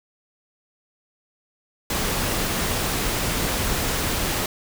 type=noise; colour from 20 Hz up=pink; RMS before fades=-24 dBFS; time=1.9-4.46 s; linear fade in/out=2 ms; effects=none

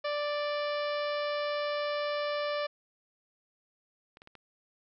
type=harmonic tone; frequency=587.3 Hz; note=D5; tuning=in tune; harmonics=1 / 2 / 3 / 4 / 5 / 6 / 7 / 8 / 9; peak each=-31 / -37 / -41 / -43 / -45 / -47 / -48 / -49 / -50 dBFS; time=0.04-2.67 s; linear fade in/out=10 ms
type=clicks; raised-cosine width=0.3 ms; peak=-34 dBFS; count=4; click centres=4.171 / 4.219 / 4.274 / 4.353 s
effects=none

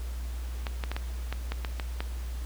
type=clicks; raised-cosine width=0.3 ms; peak=-17 dBFS; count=9; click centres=0.668 / 0.838 / 0.916 / 0.965 / 1.326 / 1.52 / 1.648 / 1.798 / 2.005 s; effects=added 60 Hz sine -32 dBFS peak until 2.45 s + pink hiss -49 dBFS RMS until 2.45 s

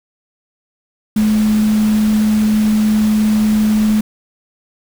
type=tone in noise; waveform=sine; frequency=214.2 Hz; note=A3; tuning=46 cents flat; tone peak=-10 dBFS; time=1.16-4.01 s; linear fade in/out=5 ms; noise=pink; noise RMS=-28 dBFS; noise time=1.16-4.01 s; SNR=+15 dB; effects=none

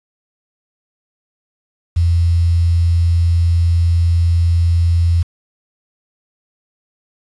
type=tone with quantisation; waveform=sine; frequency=85 Hz; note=F2; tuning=46 cents flat; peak=-10 dBFS; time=1.96-5.23 s; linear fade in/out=10 ms; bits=6; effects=resampled to 22050 Hz

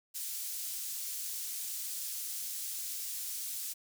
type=high-pass noise; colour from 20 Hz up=pink; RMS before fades=-39 dBFS; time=0.14-3.74 s; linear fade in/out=20 ms; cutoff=6800 Hz; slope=12 dB/octave; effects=none

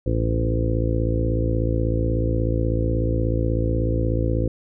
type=harmonic tone with a mistuned harmonic; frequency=56.4 Hz; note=A1; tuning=44 cents sharp; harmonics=1 / 2 / 3 / 4 / 5 / 6 / 7 / 8 / 9; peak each=-23 / -23 / -33 / -34 / -29 / -29 / -37 / -33 / -29 dBFS; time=0.06-4.48 s; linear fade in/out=5 ms; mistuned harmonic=1; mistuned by=+36 cents; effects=none

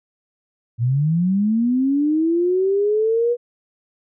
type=linear sweep; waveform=sine; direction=up; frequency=112.7 to 486.7 Hz; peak=-15 dBFS; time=0.78-3.37 s; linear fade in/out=50 ms; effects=none

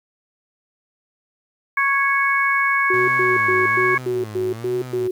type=harmonic tone; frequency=553 Hz; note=C#5; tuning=4 cents flat; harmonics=2 / 3 / 4; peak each=-20 / -20 / -20 dBFS; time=1.77-3.98 s; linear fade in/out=5 ms
type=tone bursts; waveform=sine; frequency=370 Hz; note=F#4; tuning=in tune; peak=-19 dBFS; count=8; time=2.9-5.11 s; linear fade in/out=5 ms; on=180 ms; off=110 ms
type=tone with vibrato; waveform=sawtooth; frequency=115.6 Hz; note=A#2; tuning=14 cents flat; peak=-27 dBFS; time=2.93-5.08 s; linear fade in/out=10 ms; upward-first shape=sine; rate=1.2 Hz; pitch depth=180 cents each way
effects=8-bit

